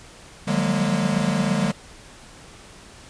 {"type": "tone cluster", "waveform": "square", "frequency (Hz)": [150.8, 179.4, 188, 205.1, 232.1], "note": ["D3", "F3", "F#3", "G#3", "A#3"], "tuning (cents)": [46, 47, 28, -21, -7], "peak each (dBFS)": [-27, -28, -27, -25, -28], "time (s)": [0.47, 1.72], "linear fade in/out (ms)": 10, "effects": ["pink hiss -45 dBFS RMS until 3.09 s", "resampled to 22050 Hz"]}